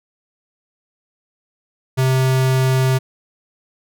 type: tone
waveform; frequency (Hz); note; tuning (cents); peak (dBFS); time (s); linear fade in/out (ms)
square; 130.81; C3; 0; -14; 1.97-2.99; 20
effects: none